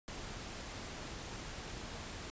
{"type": "noise", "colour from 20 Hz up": "pink", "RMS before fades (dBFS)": -45, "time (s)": [0.08, 2.3], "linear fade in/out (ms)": 0, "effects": ["resampled to 16000 Hz"]}